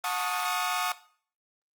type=chord; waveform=sawtooth; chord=D# half-diminished seventh; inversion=first; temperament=equal with one note detuned; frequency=725.2 / 880 / 1108.7 / 1244.5 Hz; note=F#5 / A5 / C#6 / D#6; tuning=-35 / 0 / 0 / 0 cents; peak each=-28 / -31 / -30 / -28 dBFS; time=0.04-0.92 s; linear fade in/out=2 ms; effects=noise-tail reverb RT60 0.5 s tail -17 dB re dry + Opus 24 kbps